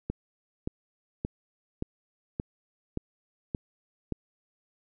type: click train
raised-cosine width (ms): 3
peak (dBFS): -17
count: 8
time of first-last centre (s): 0.1-4.123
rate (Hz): 1.74
effects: none